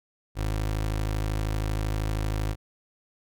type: tone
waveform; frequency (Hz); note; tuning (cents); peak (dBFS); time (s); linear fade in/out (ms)
25% pulse; 52.8; G#1; +29; -22; 0.35-2.56; 50
effects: none